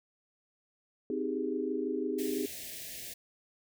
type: chord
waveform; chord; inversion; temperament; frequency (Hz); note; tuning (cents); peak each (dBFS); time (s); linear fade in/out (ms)
sine; Ab major seventh; first; just; 259.6 / 311.5 / 389.3 / 415.3; C4 / Eb4 / G4 / Ab4; -13 / +2 / -12 / 0; -36; 1.1-2.46; 2
type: band-stop noise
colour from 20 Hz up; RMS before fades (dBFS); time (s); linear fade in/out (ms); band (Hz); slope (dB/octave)
white; -43; 2.18-3.14; 10; 710 to 1700; 96
effects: none